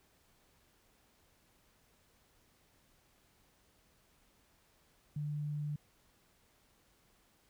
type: tone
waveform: sine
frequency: 148.2 Hz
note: D3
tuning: 16 cents sharp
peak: -35 dBFS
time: 5.16-5.76 s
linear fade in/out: 5 ms
effects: pink hiss -70 dBFS RMS until 7.49 s